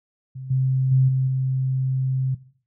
sine tone with level steps, 131.3 Hz, C3, 6 cents sharp, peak -31 / -17 / -13 / -17 / -19 dBFS, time 0.35-2.35 s, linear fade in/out 10 ms, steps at 0.5 / 0.91 / 1.08 / 1.27 s, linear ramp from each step 10 ms, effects noise-tail reverb RT60 0.5 s tail -18 dB re dry

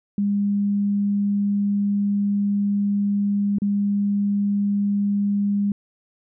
sine tone with dropouts, 202.4 Hz, G#3, 44 cents flat, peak -18 dBFS, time 0.18-5.72 s, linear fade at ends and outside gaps 2 ms, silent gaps 3.585-3.619 s, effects none

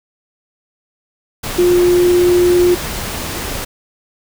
sine tone in noise, 354.7 Hz, F4, 27 cents sharp, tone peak -8 dBFS, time 1.58-2.75 s, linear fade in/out 10 ms, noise pink, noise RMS -23 dBFS, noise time 1.43-3.65 s, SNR +12 dB, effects none

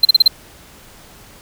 triangle tone bursts, 4123 Hz, C8, 26 cents flat, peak -3 dBFS, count 5, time 0.03-0.279 s, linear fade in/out 5 ms, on 21 ms, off 36 ms, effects pink hiss -43 dBFS RMS until 1.41 s

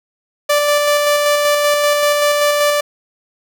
sawtooth tone with tremolo, 586 Hz, D5, 4 cents flat, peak -7 dBFS, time 0.49-2.81 s, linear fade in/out 10 ms, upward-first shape square, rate 5.2 Hz, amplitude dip 25%, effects none

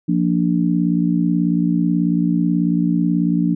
sine chord, Bb major, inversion second, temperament just, 174.81 / 233.1 / 291.4 Hz, F3 / Bb3 / D4, +2 / 0 / -13 cents, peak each -17 / -21 / -19 dBFS, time 0.08-3.55 s, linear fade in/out 10 ms, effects none

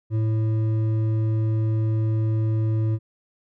sine tone with hard clipping, 110 Hz, A2, in tune, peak -21 dBFS, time 0.1-2.99 s, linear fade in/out 50 ms, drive 7 dB, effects none

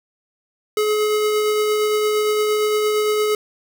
square tone with tremolo, 424.7 Hz, G#4, 39 cents sharp, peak -16 dBFS, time 0.77-3.35 s, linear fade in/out 2 ms, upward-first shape triangle, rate 8.7 Hz, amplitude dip 25%, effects none

